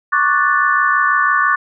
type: chord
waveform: sine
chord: D major seventh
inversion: third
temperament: equal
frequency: 1108.7 / 1174.7 / 1480 / 1760 Hz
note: C#6 / D6 / F#6 / A6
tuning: 0 / 0 / 0 / 0 cents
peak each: -17 dBFS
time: 0.12-1.56 s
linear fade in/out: 10 ms
effects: none